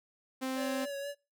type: tone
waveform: sawtooth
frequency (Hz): 261.6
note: C4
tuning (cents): 0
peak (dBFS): -29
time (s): 0.41-0.86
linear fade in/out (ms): 20
type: tone with vibrato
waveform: square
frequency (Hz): 564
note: C#5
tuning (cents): +30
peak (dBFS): -37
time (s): 0.55-1.15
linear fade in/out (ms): 50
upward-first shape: sine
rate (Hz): 4.1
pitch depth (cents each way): 26
effects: noise-tail reverb RT60 0.3 s tail -24 dB re dry